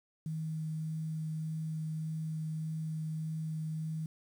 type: tone with vibrato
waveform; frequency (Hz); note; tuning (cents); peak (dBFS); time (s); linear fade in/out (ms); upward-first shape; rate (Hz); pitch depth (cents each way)
sine; 157.7; D#3; +24; -34; 0.26-4.06; 2; sine; 1.7; 8
effects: 10-bit